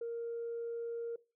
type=tone; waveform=sine; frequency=466.2 Hz; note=A#4; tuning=in tune; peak=-35 dBFS; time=0.01-1.16 s; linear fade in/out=5 ms; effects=noise-tail reverb RT60 0.3 s tail -20 dB re dry + tanh soft clip ceiling -33 dBFS